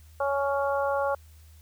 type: harmonic tone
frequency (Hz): 278.9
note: C#4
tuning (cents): +11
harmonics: 2 / 3 / 4 / 5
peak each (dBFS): -26 / -30 / -32 / -34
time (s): 0.2-1.15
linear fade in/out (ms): 5
effects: added 78 Hz sine -49 dBFS peak until 1.61 s + white hiss -61 dBFS RMS until 1.61 s